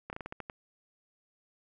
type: slowing click train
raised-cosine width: 0.5 ms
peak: -24 dBFS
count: 8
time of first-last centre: 0.1-0.498 s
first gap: 29 ms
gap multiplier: 1.22
effects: none